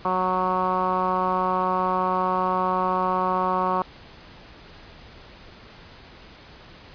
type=tone with low-pass filter; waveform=10% pulse; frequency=184.5 Hz; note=F#3; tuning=5 cents flat; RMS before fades=-23 dBFS; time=0.05-3.82 s; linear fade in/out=2 ms; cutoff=1100 Hz; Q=4.1; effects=pink hiss -46 dBFS RMS until 6.94 s + resampled to 11025 Hz